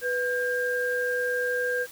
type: tone pair together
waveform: sine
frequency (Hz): 493.9 / 1602.8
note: B4 / G6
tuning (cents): 0 / +38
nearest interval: octave + minor sixth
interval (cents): 2038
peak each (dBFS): -27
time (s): 0.01-1.87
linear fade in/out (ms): 50
effects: white hiss -46 dBFS RMS until 1.91 s